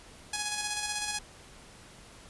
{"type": "tone with tremolo", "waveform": "5% pulse", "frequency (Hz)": 836, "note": "G#5", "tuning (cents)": 11, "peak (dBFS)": -18, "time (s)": [0.33, 1.19], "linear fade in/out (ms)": 5, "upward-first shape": "square", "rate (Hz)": 16, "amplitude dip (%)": 35, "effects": ["pink hiss -52 dBFS RMS until 2.29 s", "resampled to 24000 Hz"]}